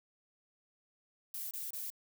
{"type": "noise bursts", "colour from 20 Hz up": "violet", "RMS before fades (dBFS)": -41, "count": 3, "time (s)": [1.34, 1.902], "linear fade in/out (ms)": 2, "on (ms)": 170, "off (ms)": 26, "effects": []}